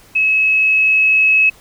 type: tone with level ramp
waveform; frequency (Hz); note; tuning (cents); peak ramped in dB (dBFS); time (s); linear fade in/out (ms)
sine; 2576; E7; -41; -11 to -8; 0.15-1.5; 10
effects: pink hiss -46 dBFS RMS until 1.6 s